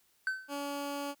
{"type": "tone with exponential decay", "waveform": "triangle", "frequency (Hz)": 1531, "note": "G6", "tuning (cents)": -41, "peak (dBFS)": -25, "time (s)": [0.27, 0.57], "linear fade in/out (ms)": 1, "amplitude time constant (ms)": 65}
{"type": "tone", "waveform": "15% pulse", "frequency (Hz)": 284.2, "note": "C#4", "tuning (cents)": 43, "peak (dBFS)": -29, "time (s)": [0.48, 1.15], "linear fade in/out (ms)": 50}
{"effects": ["white hiss -70 dBFS RMS until 1.2 s"]}